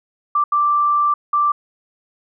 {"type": "tone bursts at uneven times", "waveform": "sine", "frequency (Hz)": 1174.7, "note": "D6", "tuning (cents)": 0, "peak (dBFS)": -13, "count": 3, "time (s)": [[0.35, 0.44], [0.52, 1.14], [1.33, 1.52]], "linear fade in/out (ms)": 5, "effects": []}